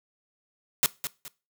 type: noise with echo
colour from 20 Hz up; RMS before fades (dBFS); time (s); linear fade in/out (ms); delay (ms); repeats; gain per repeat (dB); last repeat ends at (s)
white; -21; 0.83-0.86; 0; 210; 2; -10; 1.28
effects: noise-tail reverb RT60 0.3 s tail -21 dB re dry